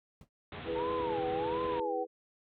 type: noise with exponential decay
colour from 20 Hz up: brown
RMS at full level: -43 dBFS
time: 0.21-0.29 s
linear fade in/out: 2 ms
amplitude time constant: 17 ms
type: low-pass noise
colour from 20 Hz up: pink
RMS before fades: -43 dBFS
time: 0.52-1.8 s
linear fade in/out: 2 ms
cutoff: 3800 Hz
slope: 96 dB/octave
type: chord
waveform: sine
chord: E major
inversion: none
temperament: equal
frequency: 329.6 / 415.3 / 493.9 Hz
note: E4 / G#4 / B4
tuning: 0 / 0 / 0 cents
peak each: -40 / -38 / -34 dBFS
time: 0.65-2.07 s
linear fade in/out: 50 ms
type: tone with vibrato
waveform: sine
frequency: 886 Hz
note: A5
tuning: 12 cents sharp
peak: -35 dBFS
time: 0.75-2.05 s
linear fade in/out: 20 ms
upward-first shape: sine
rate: 1.4 Hz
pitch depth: 260 cents each way
effects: high-pass 60 Hz 12 dB/octave